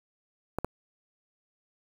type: clicks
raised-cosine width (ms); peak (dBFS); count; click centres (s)
1; -15; 2; 0.586 / 0.646
effects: 7-bit